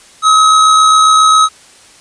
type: tone with amplitude modulation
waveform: square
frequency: 1276 Hz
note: D#6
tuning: 43 cents sharp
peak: -4 dBFS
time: 0.22-1.49 s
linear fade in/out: 50 ms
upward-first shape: sine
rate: 67.4 Hz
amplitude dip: 30%
effects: white hiss -41 dBFS RMS until 2 s + resampled to 22050 Hz